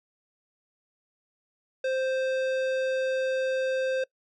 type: tone with tanh clipping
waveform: sine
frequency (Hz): 523.3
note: C5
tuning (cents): 0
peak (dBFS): -27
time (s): 1.84-4.04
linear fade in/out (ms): 5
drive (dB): 16
effects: noise-tail reverb RT60 0.1 s tail -23 dB re dry